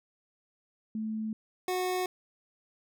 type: tone pair in turn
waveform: sine / 25% pulse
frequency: 218.4 / 366.6 Hz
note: A3 / F#4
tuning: -13 / -16 cents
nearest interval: major sixth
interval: 897 cents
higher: second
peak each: -31 / -25 dBFS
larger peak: second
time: 0.95-1.33 / 1.68-2.06 s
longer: neither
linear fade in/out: 2 ms
effects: none